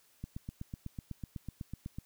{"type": "click train", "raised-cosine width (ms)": 5, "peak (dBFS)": -27, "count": 15, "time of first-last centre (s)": [0.24, 1.986], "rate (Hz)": 8.02, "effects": ["white hiss -67 dBFS RMS until 2.05 s"]}